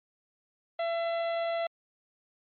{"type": "harmonic tone", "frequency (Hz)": 672, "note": "E5", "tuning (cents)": 33, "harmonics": [1, 2, 3, 4, 5, 6], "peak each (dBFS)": [-28, -41, -41, -47, -46, -50], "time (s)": [0.79, 1.67], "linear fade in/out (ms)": 5, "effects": ["MP3 32 kbps"]}